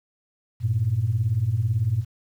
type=beating tone pair; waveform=sine; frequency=98 / 116 Hz; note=G2 / A#2; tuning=0 / -8 cents; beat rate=18 Hz; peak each=-24 / -21 dBFS; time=0.6-2.05 s; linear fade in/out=50 ms; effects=tanh soft clip ceiling -12 dBFS + 9-bit